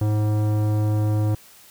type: tone with tanh clipping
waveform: sine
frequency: 106.1 Hz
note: G#2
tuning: 38 cents sharp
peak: -20 dBFS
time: 0.01-1.35 s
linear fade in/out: 5 ms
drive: 16 dB
effects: white hiss -49 dBFS RMS until 1.7 s